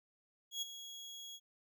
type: tone with ADSR envelope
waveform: 30% pulse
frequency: 3322 Hz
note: G#7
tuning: in tune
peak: -32 dBFS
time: 0.51-1.4 s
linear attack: 110 ms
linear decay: 16 ms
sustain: -12 dB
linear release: 52 ms
effects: none